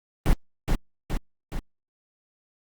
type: noise with echo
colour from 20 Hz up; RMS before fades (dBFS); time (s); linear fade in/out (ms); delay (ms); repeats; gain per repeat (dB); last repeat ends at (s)
brown; -17; 0.26-0.33; 0; 420; 3; -4; 1.59
effects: Opus 32 kbps